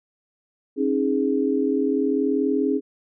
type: chord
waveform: sine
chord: C# suspended second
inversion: none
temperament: equal with one note detuned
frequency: 270.7 / 311.1 / 415.3 Hz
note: C#4 / D#4 / G#4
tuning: -41 / 0 / 0 cents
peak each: -22 / -25 / -23 dBFS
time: 0.76-2.81 s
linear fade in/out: 50 ms
effects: none